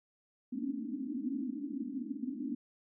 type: band-pass noise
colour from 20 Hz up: white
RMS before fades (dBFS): -38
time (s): 0.52-2.55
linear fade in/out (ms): 5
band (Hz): 220 to 300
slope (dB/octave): 96
effects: none